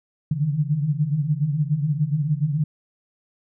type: tone cluster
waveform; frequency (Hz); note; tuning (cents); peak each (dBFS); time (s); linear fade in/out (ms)
sine; 140.9 / 150.8 / 157.8; C#3 / D3 / D#3; +29 / +46 / +25; -24; 0.31-2.64; 5
effects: none